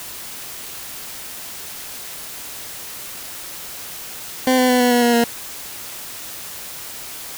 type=tone with pitch steps; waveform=20% pulse; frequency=257.1 / 253.3 / 249.5 / 245.8 / 242.1 / 238.5 / 234.9 Hz; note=C4 / B3 / B3 / B3 / B3 / A#3 / A#3; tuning=-30 / +44 / +18 / -8 / -34 / +40 / +13 cents; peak=-8 dBFS; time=4.47-5.24 s; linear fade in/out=2 ms; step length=110 ms; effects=white hiss -33 dBFS RMS until 7.37 s